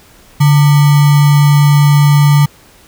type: tone with sample-and-hold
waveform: sine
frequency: 144.9 Hz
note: D3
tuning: 23 cents flat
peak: -4 dBFS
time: 0.4-2.46 s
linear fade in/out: 10 ms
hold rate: 1050 Hz
effects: pink hiss -43 dBFS RMS until 2.87 s